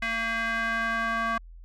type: tone with band-pass filter sweep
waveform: square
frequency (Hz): 227.8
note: A#3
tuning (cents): -40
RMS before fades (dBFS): -28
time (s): 0.02-1.38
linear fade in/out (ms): 5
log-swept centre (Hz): 2000 to 1300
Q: 3.1
effects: added 42 Hz sine -43 dBFS peak until 1.64 s